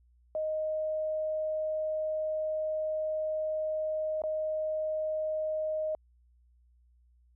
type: tone with dropouts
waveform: sine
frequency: 622.3 Hz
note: D#5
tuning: in tune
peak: -29 dBFS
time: 0.35-5.95 s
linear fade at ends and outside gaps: 1 ms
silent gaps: 4.219-4.237 s
effects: added 60 Hz sine -61 dBFS peak until 7.35 s